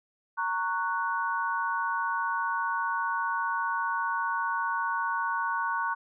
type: chord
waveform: sine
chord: F# major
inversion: first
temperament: just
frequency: 925 / 1110 / 1480 Hz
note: A#5 / C#6 / F#6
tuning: -14 / +2 / 0 cents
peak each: -31 dBFS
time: 0.37-5.95 s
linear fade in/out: 20 ms
effects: none